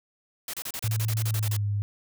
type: noise bursts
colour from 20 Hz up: white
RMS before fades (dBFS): -34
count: 13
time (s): 0.48-1.567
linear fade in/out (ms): 2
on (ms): 55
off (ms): 31
type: tone with pitch glide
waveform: sine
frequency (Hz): 109.7 to 102.35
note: A2 to G#2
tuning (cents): -5 to -25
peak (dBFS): -24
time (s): 0.84-1.82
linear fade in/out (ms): 0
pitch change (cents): -120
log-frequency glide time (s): 1.26-1.64
effects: none